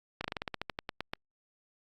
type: slowing click train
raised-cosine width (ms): 0.3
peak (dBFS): -18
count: 14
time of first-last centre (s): 0.21-1.135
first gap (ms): 33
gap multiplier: 1.12
effects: Opus 48 kbps